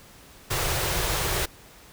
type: band-stop noise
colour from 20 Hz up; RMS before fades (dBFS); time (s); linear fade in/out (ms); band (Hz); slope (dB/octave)
pink; -26; 0.5-1.46; 10; 180 to 320; 96
effects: pink hiss -50 dBFS RMS until 1.92 s